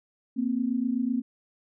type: tone pair together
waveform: sine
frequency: 233.7 / 261.6 Hz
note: A#3 / C4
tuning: +5 / 0 cents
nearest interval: major second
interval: 195 cents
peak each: -27 dBFS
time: 0.36-1.22 s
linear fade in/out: 20 ms
effects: none